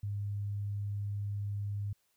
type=tone; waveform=sine; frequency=101.8 Hz; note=G#2; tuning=34 cents flat; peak=-33 dBFS; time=0.03-1.93 s; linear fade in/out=5 ms; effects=white hiss -75 dBFS RMS until 2.16 s